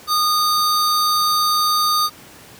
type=tone pair together; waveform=square; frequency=1227 / 4609 Hz; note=D#6 / D8; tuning=-25 / -33 cents; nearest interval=octave + major seventh; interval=2292 cents; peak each=-17 / -21 dBFS; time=0.07-2.1 s; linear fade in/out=50 ms; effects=pink hiss -42 dBFS RMS until 2.59 s + high-pass 100 Hz 12 dB/octave